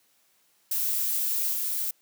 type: noise with level steps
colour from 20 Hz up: violet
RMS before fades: -27 / -29 dBFS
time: 0.71-1.91 s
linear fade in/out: 5 ms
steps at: 1.53 s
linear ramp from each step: 2 ms
effects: white hiss -66 dBFS RMS until 2.01 s + high-pass 150 Hz 12 dB/octave